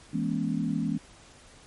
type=chord; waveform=sine; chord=A# half-diminished seventh; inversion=second; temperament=equal with one note detuned; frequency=164.81 / 207.7 / 239.2 / 277.2 Hz; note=E3 / G#3 / A#3 / C#4; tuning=0 / 0 / +45 / 0 cents; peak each=-31 / -31 / -31 / -32 dBFS; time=0.13-0.98 s; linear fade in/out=10 ms; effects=pink hiss -53 dBFS RMS until 1.66 s + MP3 48 kbps